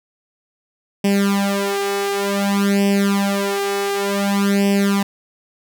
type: tone with flanger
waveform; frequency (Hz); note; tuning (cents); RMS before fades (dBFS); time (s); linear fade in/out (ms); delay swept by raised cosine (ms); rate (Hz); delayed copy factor
sawtooth; 199.4; G3; +30; -18; 1.04-5.03; 5; 0.37 to 2.67; 0.55; +0.95
effects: none